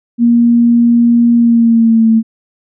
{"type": "tone with pitch glide", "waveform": "sine", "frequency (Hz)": [236.1, 224], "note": ["A#3", "A3"], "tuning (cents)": [22, 31], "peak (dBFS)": -5, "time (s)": [0.18, 2.23], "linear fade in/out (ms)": 50, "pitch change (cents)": -91, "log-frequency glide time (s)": [1.35, 2.07], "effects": []}